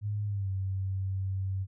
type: tone with pitch glide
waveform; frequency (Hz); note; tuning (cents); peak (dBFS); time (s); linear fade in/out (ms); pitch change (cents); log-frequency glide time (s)
sine; 103.83 to 95.76; G#2 to G2; 0 to -40; -29; 0.01-1.67; 50; -140; 0.25-0.5
effects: none